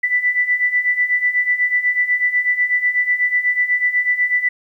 sine beating tone pair, 1975.5 / 1983.6 Hz, B6 / B6, 0 / +7 cents, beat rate 8.1 Hz, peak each -20 / -16 dBFS, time 0.03-4.49 s, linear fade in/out 10 ms, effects 9-bit

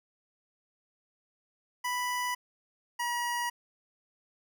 25% pulse tone pair in turn, 987.8 / 959.7 Hz, B5 / B5, 0 / -50 cents, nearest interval unison, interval 50 cents, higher first, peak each -26 dBFS, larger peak neither, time 1.84-2.35 / 2.99-3.5 s, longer neither, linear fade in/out 10 ms, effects none

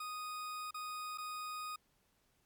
40% pulse tone with dropouts, 1243 Hz, D#6, 2 cents flat, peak -40 dBFS, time 0-1.76 s, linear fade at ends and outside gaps 5 ms, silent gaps 0.709-0.743 / 1.176-1.182 s, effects pink hiss -75 dBFS RMS until 2.45 s + MP3 96 kbps

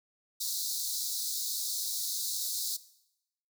pink high-pass noise, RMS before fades -34 dBFS, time 0.4-2.77 s, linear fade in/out 10 ms, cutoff 3800 Hz, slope 96 dB/octave, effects noise-tail reverb RT60 0.8 s tail -17 dB re dry

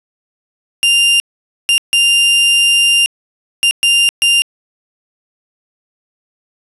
40% pulse tone bursts at uneven times, 2794 Hz, F7, in tune, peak -7 dBFS, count 6, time 0.83-1.2 / 1.69-1.78 / 1.93-3.06 / 3.63-3.71 / 3.83-4.09 / 4.22-4.42 s, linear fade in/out 0 ms, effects resampled to 32000 Hz + 8-bit

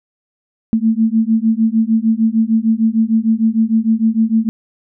sine beating tone pair, 220 / 226.6 Hz, A3 / A#3, 0 / -49 cents, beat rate 6.6 Hz, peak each -14 dBFS, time 0.73-4.49 s, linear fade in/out 0 ms, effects none

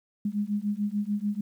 sine beating tone pair, 203 / 209.8 Hz, G#3 / G#3, -39 / +18 cents, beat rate 6.8 Hz, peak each -29 dBFS, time 0.25-1.41 s, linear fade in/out 5 ms, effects 10-bit

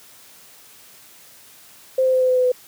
sine tone with pitch steps, 521 / 517.7 / 514.4 / 511.2 / 507.9 / 504.7 / 501.5 Hz, C5 / C5 / C5 / C5 / B4 / B4 / B4, -7 / -18 / -30 / -40 / +48 / +38 / +26 cents, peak -14 dBFS, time 1.98-2.519 s, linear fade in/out 5 ms, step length 77 ms, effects white hiss -47 dBFS RMS until 2.67 s + high-pass 80 Hz 12 dB/octave

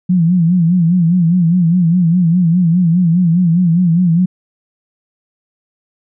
sine tone with vibrato, 173 Hz, F3, 16 cents flat, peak -8 dBFS, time 0.09-4.26 s, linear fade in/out 10 ms, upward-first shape sine, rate 4.9 Hz, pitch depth 110 cents each way, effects none

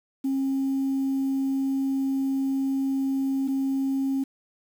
sine tone pair in turn, 269.9 / 269.9 Hz, C#4 / C#4, -46 / -46 cents, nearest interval unison, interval 0 cents, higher neither, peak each -21 dBFS, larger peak neither, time 0.24-3.48 / 3.48-4.24 s, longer first, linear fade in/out 10 ms, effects tanh soft clip ceiling -20 dBFS + 8-bit

